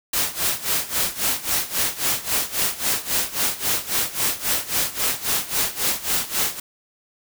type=noise with tremolo; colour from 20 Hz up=white; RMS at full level=-20 dBFS; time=0.13-6.6 s; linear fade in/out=5 ms; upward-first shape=sine; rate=3.7 Hz; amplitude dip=85%; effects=none